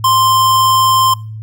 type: tone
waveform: square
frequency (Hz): 1046.5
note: C6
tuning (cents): 0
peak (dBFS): -9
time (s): 0.04-1.14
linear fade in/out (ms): 5
effects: noise-tail reverb RT60 0.4 s tail -24 dB re dry + added 109 Hz sine -24 dBFS peak until 1.42 s